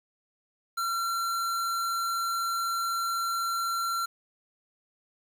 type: tone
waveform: square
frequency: 1364 Hz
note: F6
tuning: 41 cents flat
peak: -28 dBFS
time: 0.77-4.06 s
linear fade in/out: 10 ms
effects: 9-bit